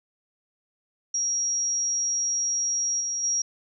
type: tone with level steps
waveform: sine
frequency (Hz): 5660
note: F8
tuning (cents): +22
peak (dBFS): -23 / -26 / -22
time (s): 1.14-3.42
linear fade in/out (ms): 5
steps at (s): 3 / 3.23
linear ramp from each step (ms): 10
effects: none